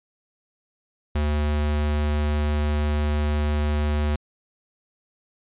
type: tone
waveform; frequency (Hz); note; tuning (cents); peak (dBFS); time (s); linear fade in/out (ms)
square; 74.5; D2; +25; -21; 1.15-4.16; 5
effects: resampled to 8000 Hz